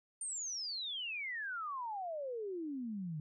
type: exponential sweep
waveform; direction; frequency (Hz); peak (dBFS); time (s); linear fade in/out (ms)
sine; down; 9050 to 146.83; -38; 0.21-3.2; 2
effects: none